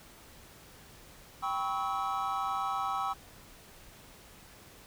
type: chord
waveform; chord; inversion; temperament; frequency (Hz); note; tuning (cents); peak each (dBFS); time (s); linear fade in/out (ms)
triangle; C# half-diminished seventh; second; equal with one note detuned; 784 / 987.8 / 1108.7 / 1295.9; G5 / B5 / C#6 / E6; 0 / 0 / 0 / -30; -33 / -38 / -34 / -33; 1.42-3.14; 20
effects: pink hiss -54 dBFS RMS until 4.86 s